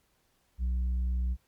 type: tone with tanh clipping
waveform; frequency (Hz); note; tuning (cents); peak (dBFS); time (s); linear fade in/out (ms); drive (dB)
triangle; 61.74; B1; 0; -27; 0.58-1.37; 50; 8
effects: pink hiss -71 dBFS RMS until 1.47 s + MP3 96 kbps